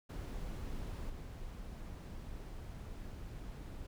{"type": "noise with level steps", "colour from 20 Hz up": "brown", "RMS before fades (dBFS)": [-42, -46], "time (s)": [0.09, 3.87], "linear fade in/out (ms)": 10, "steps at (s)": 1.09, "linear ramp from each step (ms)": 10, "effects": []}